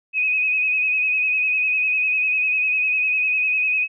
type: tone with vibrato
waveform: sine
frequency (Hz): 2522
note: D#7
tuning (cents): +23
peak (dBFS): -17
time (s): 0.13-3.88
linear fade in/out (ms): 50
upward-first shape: square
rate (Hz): 10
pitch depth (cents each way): 29
effects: none